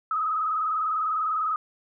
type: tone with vibrato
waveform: sine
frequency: 1265 Hz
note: D#6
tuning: 28 cents sharp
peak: -23 dBFS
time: 0.11-1.56 s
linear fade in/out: 2 ms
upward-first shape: sine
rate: 20 Hz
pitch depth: 69 cents each way
effects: none